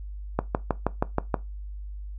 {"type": "click train", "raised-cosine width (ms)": 1, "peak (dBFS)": -8, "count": 7, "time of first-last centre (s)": [0.39, 1.342], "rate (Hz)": 6.3, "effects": ["noise-tail reverb RT60 0.2 s tail -18 dB re dry", "added 50 Hz sine -34 dBFS peak until 2.18 s"]}